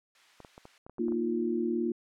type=noise; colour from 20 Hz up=violet; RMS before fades=-38 dBFS; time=0.15-0.78 s; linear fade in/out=2 ms
type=clicks; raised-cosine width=1 ms; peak=-33 dBFS; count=9; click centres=0.403 / 0.448 / 0.579 / 0.654 / 0.865 / 0.896 / 0.983 / 1.083 / 1.122 s
type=chord; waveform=sine; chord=Bb suspended fourth; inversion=none; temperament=just; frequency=233.1 / 310.8 / 349.6 Hz; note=Bb3 / Eb4 / F4; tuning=0 / -2 / +2 cents; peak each=-31 / -35 / -30 dBFS; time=0.99-1.92 s; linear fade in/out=5 ms
effects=low-pass 2000 Hz 12 dB/octave